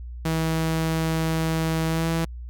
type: tone with pitch glide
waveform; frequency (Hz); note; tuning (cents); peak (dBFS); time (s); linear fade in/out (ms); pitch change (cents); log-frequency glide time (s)
sawtooth; 161.4 to 164.51; E3 to E3; -36 to -3; -18; 0.25-2.25; 5; +33; 1.87-2.09
effects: added 60 Hz sine -33 dBFS peak until 2.49 s